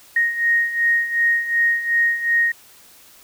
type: beating tone pair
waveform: sine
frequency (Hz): 1864.7 / 1867.4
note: A#6 / A#6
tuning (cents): 0 / +3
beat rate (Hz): 2.7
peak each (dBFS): -22 / -17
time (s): 0.16-2.52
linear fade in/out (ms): 5
effects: white hiss -48 dBFS RMS until 3.23 s